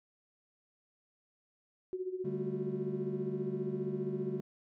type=tone with tremolo; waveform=sine; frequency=370 Hz; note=F#4; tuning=in tune; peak=-32 dBFS; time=1.93-4.4 s; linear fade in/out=0 ms; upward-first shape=sine; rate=15 Hz; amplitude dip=75%
type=chord; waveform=triangle; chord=D suspended fourth; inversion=none; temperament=equal; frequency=146.83 / 196 / 220 Hz; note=D3 / G3 / A3; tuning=0 / 0 / 0 cents; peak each=-39 / -39 / -40 dBFS; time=2.24-4.41 s; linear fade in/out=10 ms
effects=none